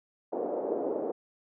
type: band-pass noise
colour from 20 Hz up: pink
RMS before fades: -32 dBFS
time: 0.32-1.12 s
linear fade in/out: 10 ms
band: 350 to 600 Hz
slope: 24 dB/octave
effects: none